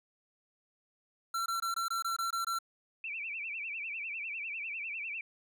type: tone bursts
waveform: square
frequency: 1354 Hz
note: E6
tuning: 46 cents sharp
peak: -32 dBFS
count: 9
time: 1.34-2.588 s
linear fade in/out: 5 ms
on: 120 ms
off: 21 ms
type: tone with vibrato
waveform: sine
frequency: 2489 Hz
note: D#7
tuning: in tune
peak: -36 dBFS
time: 3.04-5.21 s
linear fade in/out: 2 ms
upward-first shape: sine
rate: 10 Hz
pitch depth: 160 cents each way
effects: none